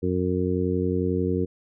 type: harmonic tone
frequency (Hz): 91.1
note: F#2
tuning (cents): -26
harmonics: 1 / 2 / 3 / 4 / 5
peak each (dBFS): -28 / -28 / -28 / -28 / -28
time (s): 0.02-1.46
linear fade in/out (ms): 20
effects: none